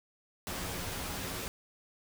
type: noise with comb filter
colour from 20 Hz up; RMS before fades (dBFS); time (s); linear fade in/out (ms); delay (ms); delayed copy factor
pink; -38; 0.47-1.48; 0; 11; +0.5
effects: none